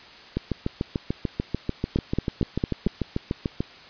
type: two click trains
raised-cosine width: 3 ms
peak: -9 / -11 dBFS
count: 5 / 23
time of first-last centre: 1.96-2.865 / 0.37-3.605 s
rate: 4.42 / 6.8 Hz
effects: white hiss -46 dBFS RMS until 3.89 s + resampled to 11025 Hz